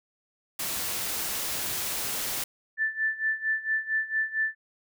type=noise; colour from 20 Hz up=white; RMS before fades=-31 dBFS; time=0.59-2.44 s; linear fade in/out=5 ms
type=tone with tremolo; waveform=sine; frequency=1762 Hz; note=A6; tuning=2 cents sharp; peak=-22 dBFS; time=2.77-4.55 s; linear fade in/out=50 ms; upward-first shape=sine; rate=4.4 Hz; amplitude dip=85%
effects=none